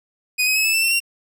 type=tone with pitch steps; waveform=sawtooth; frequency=2489 / 2531 / 2574 / 2617 / 2661 / 2706 / 2752 Hz; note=D#7 / D#7 / E7 / E7 / E7 / E7 / F7; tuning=0 / +29 / -42 / -13 / +16 / +45 / -26 cents; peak=-13 dBFS; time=0.38-1.003 s; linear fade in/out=20 ms; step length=89 ms; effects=none